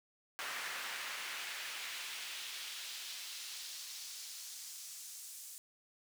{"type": "noise with high-pass filter sweep", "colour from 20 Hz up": "brown", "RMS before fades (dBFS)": -45, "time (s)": [0.39, 5.58], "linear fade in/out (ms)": 0, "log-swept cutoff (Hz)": [1500, 8000], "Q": 1.2, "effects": []}